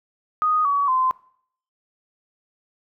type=tone with pitch steps; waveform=sine; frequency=1242 / 1132.4 / 1032.4 Hz; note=D#6 / C#6 / C6; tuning=-3 / +37 / -23 cents; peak=-17 dBFS; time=0.42-1.11 s; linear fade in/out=0 ms; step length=230 ms; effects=noise-tail reverb RT60 0.6 s tail -20 dB re dry